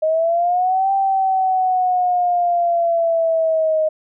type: linear two-way sweep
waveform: sine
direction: up then down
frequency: 622.3 to 784 to 622.3 Hz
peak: -14 dBFS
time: 0.02-3.89 s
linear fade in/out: 10 ms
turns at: 0.92 s
effects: none